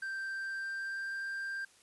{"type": "tone with pitch glide", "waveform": "triangle", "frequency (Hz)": [1568, 1584.4], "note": ["G6", "G6"], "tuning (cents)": [0, 18], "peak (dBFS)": -34, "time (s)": [0.02, 1.65], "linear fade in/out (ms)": 5, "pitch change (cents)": 18, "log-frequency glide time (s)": [0.27, 1.27], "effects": ["white hiss -63 dBFS RMS until 1.82 s", "resampled to 24000 Hz"]}